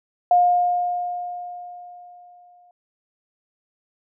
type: tone with exponential decay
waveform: sine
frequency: 711 Hz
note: F5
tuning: 31 cents sharp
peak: -11 dBFS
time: 0.31-2.71 s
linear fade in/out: 2 ms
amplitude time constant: 520 ms
effects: none